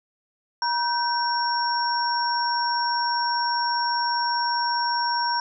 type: tone cluster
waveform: sine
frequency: 955 / 1538 / 5520 Hz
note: A#5 / G6 / F8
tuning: +42 / -33 / -21 cents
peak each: -23 / -30 / -27 dBFS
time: 0.62-5.4 s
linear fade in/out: 2 ms
effects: none